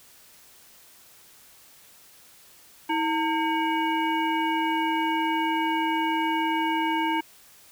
harmonic tone with a mistuned harmonic, 321.2 Hz, E4, 45 cents flat, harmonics 1 / 3 / 5 / 7 / 9, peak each -27 / -25 / -35 / -33 / -36 dBFS, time 2.89-7.21 s, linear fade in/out 10 ms, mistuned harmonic 3, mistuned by -100 cents, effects white hiss -53 dBFS RMS until 7.71 s

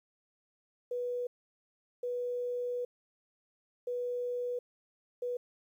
sine tone bursts at uneven times, 490 Hz, B4, 14 cents flat, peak -32 dBFS, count 4, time 0.91-1.27 / 2.03-2.85 / 3.87-4.59 / 5.22-5.37 s, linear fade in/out 5 ms, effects 11-bit

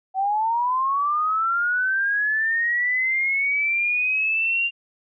sine linear sweep, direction up, 752 to 2794 Hz, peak -19 dBFS, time 0.14-4.71 s, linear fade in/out 50 ms, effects none

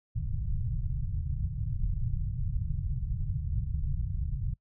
pink low-pass noise, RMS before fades -31 dBFS, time 0.15-4.54 s, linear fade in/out 10 ms, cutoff 150 Hz, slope 48 dB/octave, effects noise-tail reverb RT60 0.1 s tail -24 dB re dry

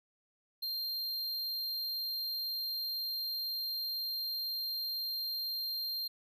square tone, 4186 Hz, C8, in tune, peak -35 dBFS, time 0.62-6.08 s, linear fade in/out 10 ms, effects none

